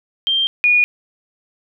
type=tone pair in turn; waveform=sine; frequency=3170 / 2449 Hz; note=G7 / D#7; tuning=+19 / -28 cents; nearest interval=major third; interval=447 cents; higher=first; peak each=-14 / -10 dBFS; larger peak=second; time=0.27-0.47 / 0.64-0.84 s; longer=neither; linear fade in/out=0 ms; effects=none